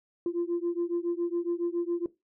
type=beating tone pair; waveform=sine; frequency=341.6 / 348.8 Hz; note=F4 / F4; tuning=-38 / -2 cents; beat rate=7.2 Hz; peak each=-29 dBFS; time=0.26-2.06 s; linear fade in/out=2 ms; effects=noise-tail reverb RT60 0.2 s tail -18 dB re dry + tanh soft clip ceiling -22 dBFS